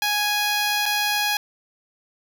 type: tone with dropouts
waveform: 10% pulse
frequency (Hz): 830.6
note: G#5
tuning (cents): 0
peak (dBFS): -12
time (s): 0.02-1.37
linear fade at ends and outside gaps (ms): 2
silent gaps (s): 0.857-0.861
effects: none